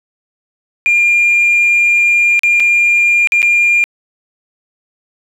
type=tone with dropouts; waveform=sine; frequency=2403 Hz; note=D7; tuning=39 cents sharp; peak=-6 dBFS; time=0.86-3.84 s; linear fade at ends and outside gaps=0 ms; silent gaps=2.393-2.434 / 2.599-2.603 / 3.273-3.321 / 3.419-3.428 s; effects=tanh soft clip ceiling -5 dBFS + 7-bit